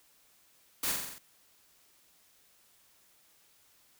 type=noise with echo; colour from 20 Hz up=white; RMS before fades=-32 dBFS; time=0.83-0.92 s; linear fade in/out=5 ms; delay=44 ms; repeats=6; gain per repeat=-3 dB; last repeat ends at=1.184 s; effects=white hiss -65 dBFS RMS until 3.99 s